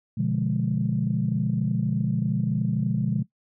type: chord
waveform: sine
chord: B diminished seventh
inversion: none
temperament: equal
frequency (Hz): 123.47 / 146.83 / 174.61 / 207.7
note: B2 / D3 / F3 / Ab3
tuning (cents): 0 / 0 / 0 / 0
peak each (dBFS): -27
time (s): 0.17-3.23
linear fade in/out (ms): 10
effects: noise-tail reverb RT60 0.1 s tail -17 dB re dry + tanh soft clip ceiling -12 dBFS